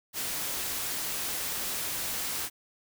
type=noise; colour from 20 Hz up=white; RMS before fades=-33 dBFS; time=0.13-2.5 s; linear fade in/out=50 ms; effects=none